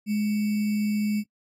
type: tone with sample-and-hold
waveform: sine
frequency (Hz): 210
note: G#3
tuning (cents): +19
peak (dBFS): -22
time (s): 0.06-1.24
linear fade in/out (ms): 50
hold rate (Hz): 2450
effects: noise-tail reverb RT60 0.1 s tail -26 dB re dry + AAC 48 kbps